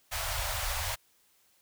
pink band-stop noise, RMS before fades -33 dBFS, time 0.11-0.96 s, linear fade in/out 20 ms, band 110 to 580 Hz, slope 48 dB/octave, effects white hiss -67 dBFS RMS until 1.61 s

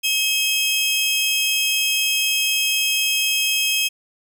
sawtooth tone pair together, 2564 / 3216 Hz, E7 / G7, -49 / +44 cents, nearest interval major third, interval 393 cents, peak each -17 / -18 dBFS, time 0.03-3.89 s, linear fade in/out 20 ms, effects none

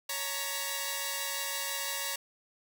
5% pulse tone cluster, 558 / 892 / 935 / 1956 Hz, C#5 / A5 / A#5 / B6, +11 / +23 / +5 / -17 cents, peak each -26 / -33 / -25 / -27 dBFS, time 0.09-2.16 s, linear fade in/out 5 ms, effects none

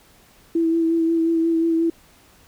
sine tone with vibrato, 329.6 Hz, E4, in tune, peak -16 dBFS, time 0.55-1.9 s, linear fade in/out 5 ms, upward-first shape sine, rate 5.6 Hz, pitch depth 21 cents each way, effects pink hiss -53 dBFS RMS until 2.47 s

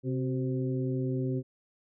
harmonic tone with a mistuned harmonic, 130.81 Hz, C3, in tune, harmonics 1 / 2 / 3 / 4, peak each -30 / -33 / -35 / -43 dBFS, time 0.03-1.43 s, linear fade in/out 50 ms, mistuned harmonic 3, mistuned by -54 cents, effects none

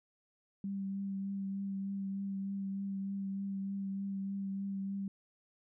sine tone with vibrato, 196 Hz, G3, in tune, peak -35 dBFS, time 0.64-5.08 s, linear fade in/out 2 ms, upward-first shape triangle, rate 3.3 Hz, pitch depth 19 cents each way, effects none

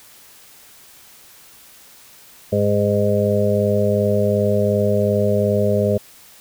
harmonic tone, 102.7 Hz, G#2, 19 cents flat, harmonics 1 / 2 / 4 / 5 / 6, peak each -21 / -21 / -21 / -21 / -21 dBFS, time 2.52-5.98 s, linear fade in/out 10 ms, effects white hiss -46 dBFS RMS until 6.4 s

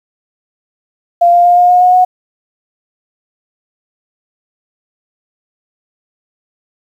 sine tone with pitch steps, 693 / 699.4 / 705.9 / 712.5 / 719.1 / 725.8 / 732.5 Hz, F5 / F5 / F5 / F5 / F#5 / F#5 / F#5, -14 / +2 / +18 / +34 / -50 / -34 / -18 cents, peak -4 dBFS, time 1.21-2.05 s, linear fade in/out 10 ms, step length 120 ms, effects 7-bit

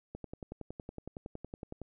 click train, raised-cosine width 2 ms, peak -28 dBFS, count 19, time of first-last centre 0.15-1.817 s, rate 10.8 Hz, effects none

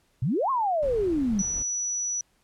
sine exponential two-way sweep, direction up then down, 108.8 to 1108.7 to 185.7 Hz, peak -22 dBFS, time 0.22-1.42 s, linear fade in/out 5 ms, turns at 0.5 s
brown noise, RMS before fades -38 dBFS, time 0.82-1.63 s, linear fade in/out 10 ms
sine tone, 5900 Hz, F#8, 6 cents flat, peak -26 dBFS, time 1.39-2.21 s, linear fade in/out 2 ms
effects pink hiss -67 dBFS RMS until 2.43 s + low-pass 12000 Hz 12 dB/octave

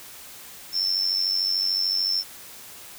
sine tone with amplitude modulation, 5350 Hz, E8, 25 cents sharp, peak -18 dBFS, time 0.72-2.24 s, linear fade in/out 50 ms, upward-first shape sine, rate 93.5 Hz, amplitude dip 70%, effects white hiss -43 dBFS RMS until 2.98 s

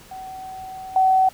sine tone with level steps, 756 Hz, F#5, 37 cents sharp, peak -32 / -13 dBFS, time 0.11-1.29 s, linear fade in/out 5 ms, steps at 0.96 s, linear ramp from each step 2 ms, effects pink hiss -47 dBFS RMS until 1.33 s

